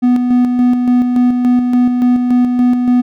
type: tone with tremolo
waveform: triangle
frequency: 246.9 Hz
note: B3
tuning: in tune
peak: -5 dBFS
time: 0.02-3.02 s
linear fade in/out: 20 ms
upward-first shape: square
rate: 3.5 Hz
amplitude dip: 40%
effects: none